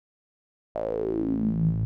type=tone with band-pass filter sweep; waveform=sawtooth; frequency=55 Hz; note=A1; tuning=in tune; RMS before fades=-26 dBFS; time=0.75-1.85 s; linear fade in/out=0 ms; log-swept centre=640 to 120 Hz; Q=9.2; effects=none